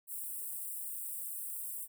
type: high-pass noise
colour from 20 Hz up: white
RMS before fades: -41 dBFS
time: 0.07-1.88 s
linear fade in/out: 50 ms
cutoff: 8000 Hz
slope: 96 dB/octave
effects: none